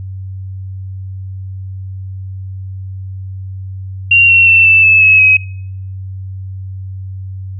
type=tone with pitch steps; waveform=sine; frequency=2762 / 2724 / 2686 / 2649 / 2613 / 2577 / 2542 Hz; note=F7 / F7 / E7 / E7 / E7 / E7 / D#7; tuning=-20 / -44 / +32 / +8 / -16 / -40 / +36 cents; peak=-4 dBFS; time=4.11-5.37 s; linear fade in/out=5 ms; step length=180 ms; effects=noise-tail reverb RT60 0.7 s tail -24 dB re dry + added 95 Hz sine -22 dBFS peak until 7.59 s